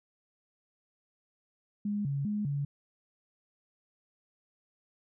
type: tone with pitch steps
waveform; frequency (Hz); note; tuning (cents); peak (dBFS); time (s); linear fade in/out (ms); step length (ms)
sine; 206 / 139.9 / 208.7 / 142.1; G#3 / C#3 / G#3 / C#3; -14 / +16 / +9 / +43; -29; 1.85-2.65; 5; 200
effects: none